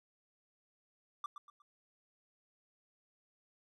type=tone with echo; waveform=triangle; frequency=1174.7 Hz; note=D6; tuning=in tune; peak=-35 dBFS; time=1.24-1.26 s; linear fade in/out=2 ms; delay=120 ms; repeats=3; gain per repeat=-9 dB; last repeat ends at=1.62 s; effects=none